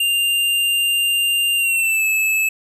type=tone with pitch glide; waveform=square; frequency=2794 to 2607 Hz; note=F7 to E7; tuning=0 to -20 cents; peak=-16 dBFS; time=0-2.49 s; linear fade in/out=5 ms; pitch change=-120 cents; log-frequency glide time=1.56-2.05 s; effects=none